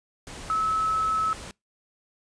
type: tone in noise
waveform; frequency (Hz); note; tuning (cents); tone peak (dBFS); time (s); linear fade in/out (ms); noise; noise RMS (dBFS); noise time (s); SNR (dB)
sine; 1297; E6; -28; -22; 0.5-1.33; 0; pink; -40; 0.27-1.51; +15
effects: noise-tail reverb RT60 0.2 s tail -25 dB re dry + resampled to 22050 Hz